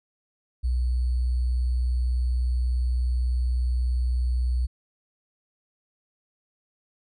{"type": "tone with sample-and-hold", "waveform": "sine", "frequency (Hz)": 61.74, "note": "B1", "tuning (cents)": 0, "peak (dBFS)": -21, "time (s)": [0.63, 4.67], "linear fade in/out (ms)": 20, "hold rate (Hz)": 4410, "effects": ["resampled to 24000 Hz"]}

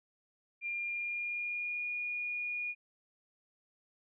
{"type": "tone with pitch glide", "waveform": "sine", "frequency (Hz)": [2397, 2440], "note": ["D7", "D#7"], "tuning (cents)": [35, -34], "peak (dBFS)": -34, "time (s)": [0.61, 2.75], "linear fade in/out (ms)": 50, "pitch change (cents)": 31, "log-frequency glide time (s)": [0.72, 1.86], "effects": []}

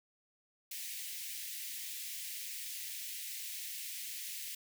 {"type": "high-pass noise", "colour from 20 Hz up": "white", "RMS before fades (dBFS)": -43, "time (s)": [0.71, 4.55], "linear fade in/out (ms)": 5, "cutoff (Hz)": 1900, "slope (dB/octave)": 48, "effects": []}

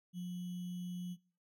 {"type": "tone with sample-and-hold", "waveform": "sine", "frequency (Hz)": 178.3, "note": "F3", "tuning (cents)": 36, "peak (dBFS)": -38, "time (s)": [0.13, 1.17], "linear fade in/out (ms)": 50, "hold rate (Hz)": 3150, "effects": ["noise-tail reverb RT60 0.5 s tail -24 dB re dry", "MP3 64 kbps"]}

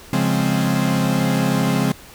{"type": "chord", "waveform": "45% pulse", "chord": "Db major seventh", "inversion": "none", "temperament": "equal", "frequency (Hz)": [138.59, 174.61, 207.7, 261.6], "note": ["Db3", "F3", "Ab3", "C4"], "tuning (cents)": [0, 0, 0, 0], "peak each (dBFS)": -22, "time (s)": [0.13, 1.92], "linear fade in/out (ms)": 2, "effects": ["pink hiss -42 dBFS RMS until 2.14 s"]}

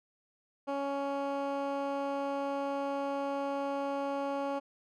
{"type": "tone with band-pass filter", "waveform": "15% pulse", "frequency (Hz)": 278.8, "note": "C#4", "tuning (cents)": 10, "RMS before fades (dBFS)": -34, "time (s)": [0.67, 4.6], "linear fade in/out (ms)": 20, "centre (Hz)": 570, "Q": 0.77, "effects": []}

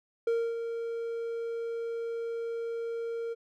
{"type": "tone with ADSR envelope", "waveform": "triangle", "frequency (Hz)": 462.4, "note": "A#4", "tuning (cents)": -14, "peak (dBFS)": -22, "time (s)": [0.27, 3.35], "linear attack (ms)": 4, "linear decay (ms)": 270, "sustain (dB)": -8, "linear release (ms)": 27, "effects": []}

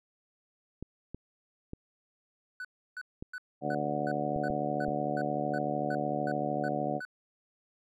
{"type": "clicks", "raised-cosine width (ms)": 3, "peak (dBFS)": -26, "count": 7, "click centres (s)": [0.826, 1.146, 1.734, 3.225, 4.363, 4.503, 4.884]}
{"type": "tone bursts", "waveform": "triangle", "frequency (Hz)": 1493, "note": "F#6", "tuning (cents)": 15, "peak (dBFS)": -35, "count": 13, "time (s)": [2.6, 7.051], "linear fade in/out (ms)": 2, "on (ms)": 47, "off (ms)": 320}
{"type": "harmonic tone", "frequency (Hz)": 73.3, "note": "D2", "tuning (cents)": -3, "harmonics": [2, 3, 4, 5, 6, 7, 8, 9, 10], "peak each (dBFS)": [-39, -38, -37, -43, -42, -40, -35, -45, -34], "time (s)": [3.61, 7.01], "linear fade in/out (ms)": 50}
{"effects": []}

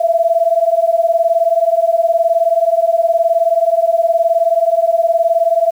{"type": "beating tone pair", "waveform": "sine", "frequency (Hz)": [659.3, 678.3], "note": ["E5", "E5"], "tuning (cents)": [0, 49], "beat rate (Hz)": 19, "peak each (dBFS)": -13, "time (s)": [0, 5.71], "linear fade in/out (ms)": 10, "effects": ["7-bit"]}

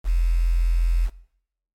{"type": "tone with quantisation", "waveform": "sine", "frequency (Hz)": 42.54, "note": "F1", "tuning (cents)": -45, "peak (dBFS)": -16, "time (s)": [0.04, 1.1], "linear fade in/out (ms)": 50, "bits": 7, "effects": ["noise-tail reverb RT60 0.7 s tail -19 dB re dry", "MP3 64 kbps"]}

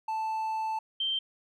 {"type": "tone pair in turn", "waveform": ["triangle", "sine"], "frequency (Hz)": [880, 3136], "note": ["A5", "G7"], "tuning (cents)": [0, 0], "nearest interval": "octave + minor seventh", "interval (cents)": 2200, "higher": "second", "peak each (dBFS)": -27, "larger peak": "neither", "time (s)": [[0.08, 0.79], [1, 1.19]], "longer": "first", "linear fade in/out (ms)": 5, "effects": []}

